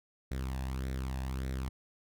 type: tone with flanger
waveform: sawtooth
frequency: 65.41 Hz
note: C2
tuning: in tune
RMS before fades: -36 dBFS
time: 0.31-1.69 s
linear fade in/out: 5 ms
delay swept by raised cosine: 0.51 to 1.16 ms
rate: 1.7 Hz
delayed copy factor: +0.6
effects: none